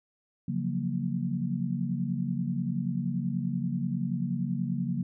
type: chord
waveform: sine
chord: Gb major seventh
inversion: second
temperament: equal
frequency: 138.59 / 174.61 / 185 / 233.1 Hz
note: Db3 / F3 / Gb3 / Bb3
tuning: 0 / 0 / 0 / 0 cents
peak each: -33 dBFS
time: 0.48-5.03 s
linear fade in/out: 5 ms
effects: none